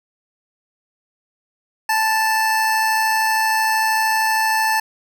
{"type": "tone with amplitude modulation", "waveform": "25% pulse", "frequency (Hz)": 879, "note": "A5", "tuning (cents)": -2, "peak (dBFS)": -11, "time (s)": [1.89, 4.8], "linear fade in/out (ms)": 5, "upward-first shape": "sine", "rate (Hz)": 113, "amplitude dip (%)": 25, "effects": []}